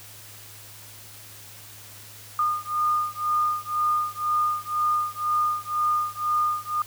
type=beating tone pair; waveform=sine; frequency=1218 / 1220 Hz; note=D#6 / D#6; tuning=-37 / -34 cents; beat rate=2 Hz; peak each=-25 dBFS; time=2.39-6.82 s; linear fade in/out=2 ms; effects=added 104 Hz sine -50 dBFS peak until 6.86 s + white hiss -45 dBFS RMS until 6.86 s